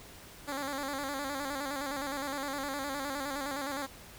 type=tone with vibrato; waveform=10% pulse; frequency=278.5 Hz; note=C#4; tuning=8 cents sharp; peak=-26 dBFS; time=0.47-3.87 s; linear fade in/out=20 ms; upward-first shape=square; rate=9.7 Hz; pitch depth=64 cents each way; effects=pink hiss -51 dBFS RMS until 4.18 s